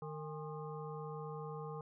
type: harmonic tone with a mistuned harmonic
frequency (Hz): 152.6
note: D#3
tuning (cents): -33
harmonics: 1 / 3 / 5 / 7 / 8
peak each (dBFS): -45 / -46 / -51 / -52 / -54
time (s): 0.02-1.81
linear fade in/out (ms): 2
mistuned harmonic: 5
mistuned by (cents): +110
effects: none